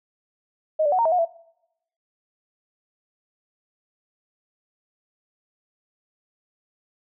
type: tone with pitch steps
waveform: sine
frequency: 625 / 584 / 740 / 924 / 645 / 722 / 667 Hz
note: D#5 / D5 / F#5 / A#5 / E5 / F#5 / E5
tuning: +8 / -10 / 0 / -16 / -38 / -43 / +20 cents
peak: -17 dBFS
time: 0.79-1.252 s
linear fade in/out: 10 ms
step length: 66 ms
effects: noise-tail reverb RT60 0.8 s tail -22 dB re dry